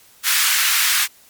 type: high-pass noise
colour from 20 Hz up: pink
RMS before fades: -17 dBFS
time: 0.23-1.08 s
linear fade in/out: 50 ms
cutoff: 1400 Hz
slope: 24 dB/octave
effects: white hiss -50 dBFS RMS until 1.29 s + MP3 96 kbps